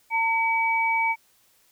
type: tone pair together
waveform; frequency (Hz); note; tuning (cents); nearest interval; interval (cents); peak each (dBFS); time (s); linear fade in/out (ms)
sine; 905 / 2280; A5 / C#7; +48 / +48; octave + major third; 1600; -23; 0.1-1.16; 50
effects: white hiss -62 dBFS RMS until 1.71 s